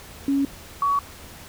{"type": "tone pair in turn", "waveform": "sine", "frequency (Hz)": [277.2, 1126.9], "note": ["C#4", "C#6"], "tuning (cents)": [0, 28], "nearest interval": "2 octaves", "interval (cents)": 2428, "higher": "second", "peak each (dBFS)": -18, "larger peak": "neither", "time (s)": [[0.28, 0.45], [0.82, 0.99]], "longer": "neither", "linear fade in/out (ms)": 2, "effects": ["added 81 Hz sine -49 dBFS peak until 1.48 s", "pink hiss -43 dBFS RMS until 1.48 s"]}